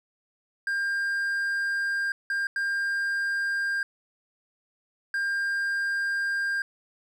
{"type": "tone bursts at uneven times", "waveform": "triangle", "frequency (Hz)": 1600, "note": "G6", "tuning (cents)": 35, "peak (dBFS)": -23, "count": 4, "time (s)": [[0.67, 2.12], [2.3, 2.47], [2.56, 3.83], [5.14, 6.62]], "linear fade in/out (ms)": 2, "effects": []}